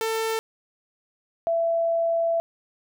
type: tone pair in turn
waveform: sawtooth / sine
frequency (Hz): 446.6 / 667.9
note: A4 / E5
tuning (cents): +26 / +23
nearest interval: perfect fifth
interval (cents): 697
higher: second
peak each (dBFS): -20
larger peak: neither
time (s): 0.01-0.39 / 1.47-2.4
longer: second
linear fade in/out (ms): 0
effects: none